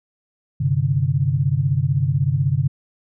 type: chord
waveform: sine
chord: G suspended fourth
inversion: none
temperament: equal with one note detuned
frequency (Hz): 95.98 / 130.81 / 146.83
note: G2 / C3 / D3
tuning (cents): -36 / 0 / 0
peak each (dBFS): -24 / -19 / -20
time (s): 0.6-2.68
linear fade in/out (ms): 10
effects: none